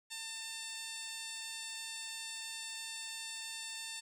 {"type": "tone with band-pass filter", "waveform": "15% pulse", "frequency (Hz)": 897, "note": "A5", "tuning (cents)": 33, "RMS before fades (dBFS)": -44, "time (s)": [0.1, 4.01], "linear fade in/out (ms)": 20, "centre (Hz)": 6300, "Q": 2.2, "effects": []}